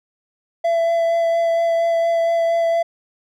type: tone with vibrato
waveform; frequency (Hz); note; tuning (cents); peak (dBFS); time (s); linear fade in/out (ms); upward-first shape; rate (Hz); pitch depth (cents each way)
triangle; 670; E5; +28; -13; 0.64-2.83; 10; sine; 4.3; 11
effects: none